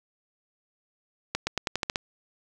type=accelerating click train; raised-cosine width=0.2 ms; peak=-9 dBFS; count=8; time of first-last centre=1.35-1.958 s; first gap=120 ms; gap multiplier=0.89; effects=none